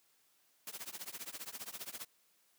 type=noise with tremolo; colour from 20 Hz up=white; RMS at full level=-42 dBFS; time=0.67-2.05 s; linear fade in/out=0 ms; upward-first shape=triangle; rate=15 Hz; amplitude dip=100%; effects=white hiss -72 dBFS RMS until 2.58 s + high-pass 150 Hz 12 dB/octave